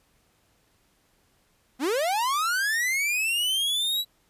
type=linear sweep; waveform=45% pulse; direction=up; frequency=233.1 to 3951 Hz; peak=-23 dBFS; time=1.79-4.05 s; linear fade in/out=50 ms; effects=pink hiss -66 dBFS RMS until 4.29 s + resampled to 32000 Hz